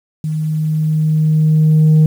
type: tone with level ramp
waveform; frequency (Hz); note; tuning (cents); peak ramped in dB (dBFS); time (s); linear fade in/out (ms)
sine; 155.56; D#3; 0; -16 to -3; 0.24-2.06; 2
effects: tanh soft clip ceiling -5 dBFS + 7-bit